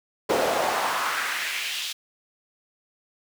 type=noise with high-pass filter sweep; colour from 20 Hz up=brown; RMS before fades=-26 dBFS; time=0.29-1.93 s; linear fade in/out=10 ms; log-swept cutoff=450 to 3700 Hz; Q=2; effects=none